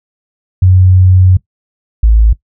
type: tone pair in turn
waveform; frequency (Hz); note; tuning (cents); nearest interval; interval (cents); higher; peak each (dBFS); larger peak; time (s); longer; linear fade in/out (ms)
sine; 92.5 / 54.75; F#2 / A1; 0 / -8; major sixth; 908; first; -3; neither; 0.62-1.37 / 2.03-2.33; first; 5
effects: noise-tail reverb RT60 0.1 s tail -18 dB re dry